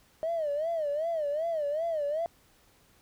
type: tone with vibrato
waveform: triangle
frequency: 622.3 Hz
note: D#5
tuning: in tune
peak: -24 dBFS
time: 0.23-2.26 s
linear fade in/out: 0 ms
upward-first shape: sine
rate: 2.6 Hz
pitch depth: 150 cents each way
effects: tanh soft clip ceiling -25 dBFS + pink hiss -63 dBFS RMS until 3.01 s